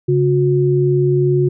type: tone pair together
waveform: sine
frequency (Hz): 139.09 / 361.8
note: C#3 / F#4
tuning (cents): +6 / -39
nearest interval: octave + perfect fourth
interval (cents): 1655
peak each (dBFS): -14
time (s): 0.08-1.49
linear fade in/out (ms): 10
effects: none